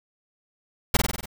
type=noise with echo; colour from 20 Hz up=pink; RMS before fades=-18 dBFS; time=0.94-0.97 s; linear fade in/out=5 ms; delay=48 ms; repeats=6; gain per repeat=-3 dB; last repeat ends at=1.258 s; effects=none